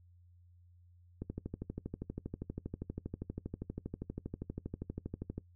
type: click train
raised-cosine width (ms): 3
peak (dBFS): -26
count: 53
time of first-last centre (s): 1.22-5.38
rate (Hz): 12.5
effects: noise-tail reverb RT60 0.1 s tail -20 dB re dry + added 88 Hz sine -59 dBFS peak until 5.55 s